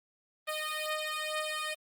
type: beating tone pair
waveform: 10% pulse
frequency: 615 / 617.2 Hz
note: D#5 / D#5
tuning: -20 / -14 cents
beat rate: 2.2 Hz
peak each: -27 / -28 dBFS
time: 0.47-1.75 s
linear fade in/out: 20 ms
effects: Opus 24 kbps